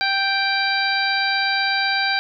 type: harmonic tone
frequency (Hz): 784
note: G5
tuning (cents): 0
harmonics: 1 / 2 / 3 / 4 / 5 / 6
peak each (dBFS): -24 / -22 / -25 / -35 / -26 / -26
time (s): 0.01-2.19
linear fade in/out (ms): 0
effects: none